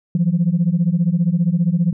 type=beating tone pair; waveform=sine; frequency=164.81 / 179.81 Hz; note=E3 / F#3; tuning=0 / -49 cents; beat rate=15 Hz; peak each=-16 dBFS; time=0.15-1.93 s; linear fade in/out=2 ms; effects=tanh soft clip ceiling -8 dBFS